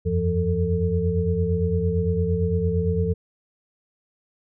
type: tone cluster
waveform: sine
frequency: 84.3 / 93.1 / 171.4 / 446 Hz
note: E2 / F#2 / F3 / A4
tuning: +39 / +11 / -32 / +23 cents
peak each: -25 dBFS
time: 0.05-3.14 s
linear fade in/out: 20 ms
effects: none